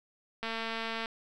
click train, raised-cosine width 0.3 ms, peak -20 dBFS, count 143, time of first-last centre 0.43-1.058 s, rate 226 Hz, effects none

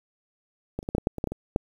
clicks, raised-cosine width 2 ms, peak -16 / -30 / -16 / -10 / -11 / -8 / -20 / -12 / -16 / -19 / -8 dBFS, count 11, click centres 0.79 / 0.829 / 0.889 / 0.95 / 0.982 / 1.071 / 1.183 / 1.241 / 1.273 / 1.32 / 1.561 s, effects 8-bit

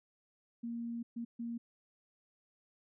sine tone bursts at uneven times, 234 Hz, A#3, 7 cents sharp, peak -37 dBFS, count 3, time 0.63-1.03 / 1.16-1.25 / 1.39-1.58 s, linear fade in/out 10 ms, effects none

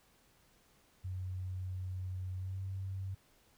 sine tone with pitch glide, 92.5 to 95.71 Hz, F#2 to G2, 0 to -41 cents, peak -37 dBFS, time 1.04-3.15 s, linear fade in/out 10 ms, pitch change +59 cents, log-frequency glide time 2.36-2.6 s, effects pink hiss -68 dBFS RMS until 3.57 s

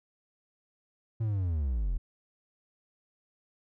triangle linear sweep, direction down, 115.2 to 36.71 Hz, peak -25 dBFS, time 1.2-1.98 s, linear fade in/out 10 ms, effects none

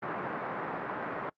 white band-pass noise, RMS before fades -36 dBFS, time 0.02-1.3 s, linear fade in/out 10 ms, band 140 to 1500 Hz, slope 24 dB/octave, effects noise-tail reverb RT60 0.1 s tail -22 dB re dry + Opus 48 kbps

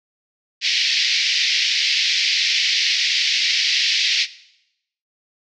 white band-pass noise, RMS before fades -19 dBFS, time 0.61-4.27 s, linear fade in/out 50 ms, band 2000 to 5300 Hz, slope 48 dB/octave, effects noise-tail reverb RT60 0.8 s tail -17 dB re dry

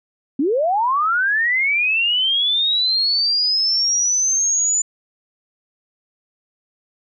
sine linear sweep, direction up, 251.5 to 7040 Hz, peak -15 dBFS, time 0.39-4.82 s, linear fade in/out 5 ms, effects none

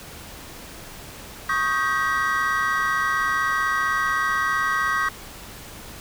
triangle chord, Eb dominant seventh, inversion third, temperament equal with one note detuned, 1108.7 / 1244.5 / 1568 / 1911.5 Hz, Db6 / Eb6 / G6 / Bb6, 0 / 0 / 0 / +43 cents, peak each -24 dBFS, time 1.49-5.09 s, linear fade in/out 5 ms, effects pink hiss -40 dBFS RMS until 6 s

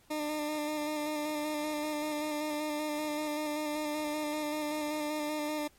20% pulse tone with vibrato, 301.4 Hz, D4, 45 cents sharp, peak -27 dBFS, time 0.1-5.68 s, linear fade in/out 10 ms, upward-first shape square, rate 5.2 Hz, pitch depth 20 cents each way, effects pink hiss -64 dBFS RMS until 5.78 s + MP3 64 kbps

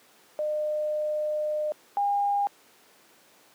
sine tone pair in turn, 606 / 808.9 Hz, D#5 / G#5, -46 / -46 cents, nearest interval perfect fourth, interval 500 cents, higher second, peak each -25 / -22 dBFS, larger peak second, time 0.39-1.72 / 1.97-2.47 s, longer first, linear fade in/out 0 ms, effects pink hiss -57 dBFS RMS until 3.54 s + high-pass 300 Hz 12 dB/octave

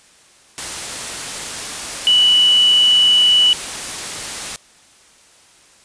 sine tone in noise, 2957 Hz, F#7, 2 cents flat, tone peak -9 dBFS, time 2.07-3.53 s, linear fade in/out 0 ms, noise white, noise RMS -26 dBFS, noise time 0.58-4.56 s, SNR +14 dB, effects white hiss -49 dBFS RMS until 5.84 s + resampled to 22050 Hz

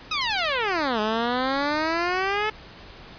10% pulse exponential two-way sweep, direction down then up, 1300 to 209.8 to 436 Hz, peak -14 dBFS, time 0.11-2.5 s, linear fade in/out 5 ms, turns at 1 s, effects pink hiss -44 dBFS RMS until 3.18 s + resampled to 11025 Hz

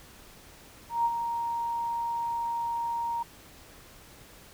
sine tone with ADSR envelope, 934 Hz, A#5, 3 cents sharp, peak -21 dBFS, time 0.89-3.23 s, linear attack 160 ms, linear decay 44 ms, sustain -7 dB, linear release 7 ms, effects pink hiss -52 dBFS RMS until 4.53 s

